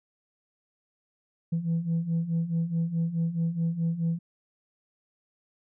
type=beating tone pair; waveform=sine; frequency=163.3 / 168 Hz; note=E3 / E3; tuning=-16 / +33 cents; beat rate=4.7 Hz; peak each=-29 / -25 dBFS; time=1.52-4.19 s; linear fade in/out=10 ms; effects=tanh soft clip ceiling -21 dBFS